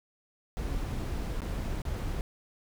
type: noise with dropouts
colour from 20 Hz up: brown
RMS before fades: -33 dBFS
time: 0.57-2.21 s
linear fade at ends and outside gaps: 0 ms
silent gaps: 1.406-1.419 / 1.818-1.852 s
effects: none